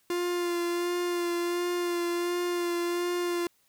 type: tone with vibrato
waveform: 45% pulse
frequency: 349.2 Hz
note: F4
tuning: in tune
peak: -27 dBFS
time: 0.1-3.47 s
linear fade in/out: 2 ms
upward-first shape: sine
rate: 1.4 Hz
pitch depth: 18 cents each way
effects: white hiss -68 dBFS RMS until 3.68 s